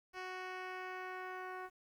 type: tone with low-pass filter sweep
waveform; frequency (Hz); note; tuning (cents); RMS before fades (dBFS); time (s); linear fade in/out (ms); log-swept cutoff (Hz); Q
10% pulse; 370; F#4; 0; -45; 0.13-1.7; 50; 4100 to 1400; 0.99
effects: 11-bit